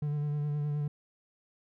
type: tone with vibrato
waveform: triangle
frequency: 147.4 Hz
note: D3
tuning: 7 cents sharp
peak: -27 dBFS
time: 0.02-0.88 s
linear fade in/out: 5 ms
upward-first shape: sine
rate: 9.6 Hz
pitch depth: 24 cents each way
effects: none

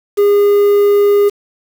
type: tone with quantisation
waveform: triangle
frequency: 407.7 Hz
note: G#4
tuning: 32 cents flat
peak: -5 dBFS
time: 0.17-1.3 s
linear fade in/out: 20 ms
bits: 5
effects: none

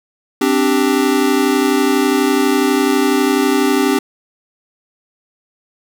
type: chord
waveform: square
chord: C suspended second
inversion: none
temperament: equal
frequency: 261.6 / 293.7 / 392 Hz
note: C4 / D4 / G4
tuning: 0 / 0 / 0 cents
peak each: -17 dBFS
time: 0.41-3.99 s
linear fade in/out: 5 ms
effects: none

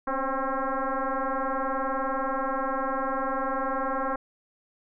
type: tone with frequency modulation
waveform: sine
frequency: 277.2 Hz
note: C#4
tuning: in tune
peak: -25 dBFS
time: 0.07-4.16 s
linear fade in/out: 5 ms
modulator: 267 Hz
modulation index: 4.6
effects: none

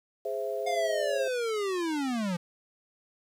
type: chord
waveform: sine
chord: Ab augmented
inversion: none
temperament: equal with one note detuned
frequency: 415.3 / 523.3 / 663.1 Hz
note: Ab4 / C5 / E5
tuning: 0 / 0 / +10 cents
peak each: -34 dBFS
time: 0.25-1.28 s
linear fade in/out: 5 ms
type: linear sweep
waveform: square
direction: down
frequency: 714 to 167.4 Hz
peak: -29 dBFS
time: 0.66-2.37 s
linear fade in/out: 10 ms
effects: low-pass 9000 Hz 12 dB/octave + 9-bit

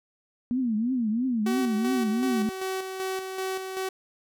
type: tone with vibrato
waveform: sine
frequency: 235.4 Hz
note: A#3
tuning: 17 cents sharp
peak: -23 dBFS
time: 0.51-2.49 s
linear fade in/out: 0 ms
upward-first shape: triangle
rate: 3 Hz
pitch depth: 220 cents each way
type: tone with tremolo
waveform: sawtooth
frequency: 378.7 Hz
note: F#4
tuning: 40 cents sharp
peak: -24 dBFS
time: 1.46-3.89 s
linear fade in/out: 5 ms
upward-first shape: square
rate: 2.6 Hz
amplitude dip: 45%
effects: none

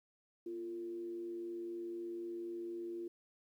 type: tone with frequency modulation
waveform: sine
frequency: 345.8 Hz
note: F4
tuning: 17 cents flat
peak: -40 dBFS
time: 0.46-3.08 s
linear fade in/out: 5 ms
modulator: 104 Hz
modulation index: 0.28
effects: 12-bit

